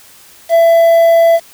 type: tone with quantisation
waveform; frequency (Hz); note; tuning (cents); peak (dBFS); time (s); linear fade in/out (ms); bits
triangle; 668; E5; +23; -3; 0.49-1.4; 50; 5
effects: white hiss -41 dBFS RMS until 1.53 s